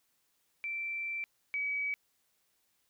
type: tone pair in turn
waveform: sine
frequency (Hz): 2341 / 2277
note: D7 / C#7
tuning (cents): -6 / +46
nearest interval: unison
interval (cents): 48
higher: first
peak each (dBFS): -34 / -31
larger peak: second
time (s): 0.64-1.24 / 1.54-1.94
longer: first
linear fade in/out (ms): 0
effects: white hiss -75 dBFS RMS until 2.89 s